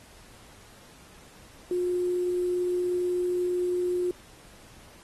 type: tone with quantisation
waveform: sine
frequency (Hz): 357.9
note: F4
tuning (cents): +42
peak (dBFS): -24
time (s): 1.71-4.11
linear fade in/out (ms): 2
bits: 8
effects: pink hiss -53 dBFS RMS until 5.03 s + AAC 32 kbps